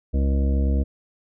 harmonic tone, 68.6 Hz, C#2, 17 cents flat, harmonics 1 / 2 / 3 / 4 / 5 / 7 / 8 / 9, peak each -18 / -34 / -29 / -31 / -37 / -35 / -46 / -39 dBFS, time 0.13-0.84 s, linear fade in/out 20 ms, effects none

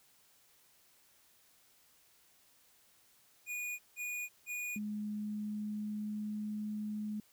square tone bursts, 2453 Hz, D#7, 25 cents flat, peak -38 dBFS, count 3, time 3.46-4.79 s, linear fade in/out 50 ms, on 330 ms, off 170 ms
sine tone with pitch glide, 210 to 211.5 Hz, G#3 to G#3, +19 to +32 cents, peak -36 dBFS, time 4.76-7.2 s, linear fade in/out 2 ms, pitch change +13 cents, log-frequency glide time 5.03-6.64 s
effects white hiss -67 dBFS RMS until 7.32 s

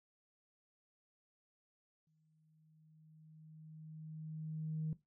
sine tone with exponential growth, 156.7 Hz, D#3, 13 cents sharp, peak -34 dBFS, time 2.07-4.93 s, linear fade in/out 2 ms, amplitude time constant 620 ms, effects noise-tail reverb RT60 0.2 s tail -17 dB re dry + tanh soft clip ceiling -31 dBFS

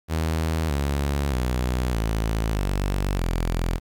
sawtooth tone with pitch steps, 80.2 / 70.63 / 62.2 / 54.78 / 48.24 / 42.48 Hz, E2 / C#2 / B1 / A1 / G1 / F1, -47 / +33 / +13 / -7 / -27 / -47 cents, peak -18 dBFS, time 0.08-3.8 s, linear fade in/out 50 ms, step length 620 ms, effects 9-bit

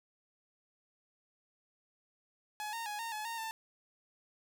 sawtooth tone with pitch steps, 845 / 920 / 835 / 918 / 853 / 921 / 892 Hz, G#5 / A#5 / G#5 / A#5 / G#5 / A#5 / A5, +30 / -23 / +9 / -27 / +46 / -21 / +23 cents, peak -34 dBFS, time 2.6-3.51 s, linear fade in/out 0 ms, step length 130 ms, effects none

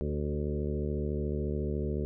harmonic tone with a mistuned harmonic, 74 Hz, D2, 14 cents sharp, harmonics 1 / 2 / 3 / 4 / 5 / 6 / 7 / 8, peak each -33 / -36 / -37 / -44 / -37 / -39 / -45 / -48 dBFS, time 0.01-2.05 s, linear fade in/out 0 ms, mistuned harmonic 6, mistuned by -18 cents, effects none

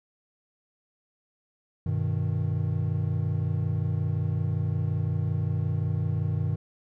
triangle chord, G augmented, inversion none, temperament equal, 98 / 123.47 / 155.56 Hz, G2 / B2 / D#3, 0 / 0 / 0 cents, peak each -26 / -28 / -27 dBFS, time 1.86-6.56 s, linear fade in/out 5 ms, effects none

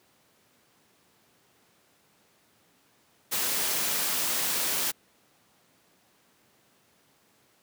white noise, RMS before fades -28 dBFS, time 3.31-4.92 s, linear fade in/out 20 ms, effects pink hiss -64 dBFS RMS until 7.62 s + high-pass 150 Hz 12 dB/octave

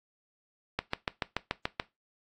click train, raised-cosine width 0.3 ms, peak -12 dBFS, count 8, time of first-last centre 0.79-1.799 s, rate 6.94 Hz, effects noise-tail reverb RT60 0.2 s tail -18 dB re dry + AAC 64 kbps

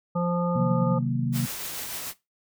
harmonic tone, 174.61 Hz, F3, in tune, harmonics 1 / 3 / 5 / 7, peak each -24 / -29 / -34 / -33 dBFS, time 0.15-0.99 s, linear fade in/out 10 ms
sine chord, C half-diminished seventh, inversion none, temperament equal, 130.81 / 155.56 / 185 / 233.1 Hz, C3 / Eb3 / Gb3 / Bb3, 0 / 0 / 0 / 0 cents, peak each -26 / -31 / -32 / -28 dBFS, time 0.55-1.46 s, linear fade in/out 10 ms
white noise with tremolo, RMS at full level -33 dBFS, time 1.32-2.14 s, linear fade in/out 50 ms, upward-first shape triangle, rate 6.8 Hz, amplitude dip 30%
effects noise-tail reverb RT60 0.2 s tail -17 dB re dry

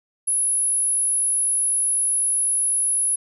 sine tone, 10548 Hz, E9, in tune, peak -18 dBFS, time 0.27-3.16 s, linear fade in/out 10 ms, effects none

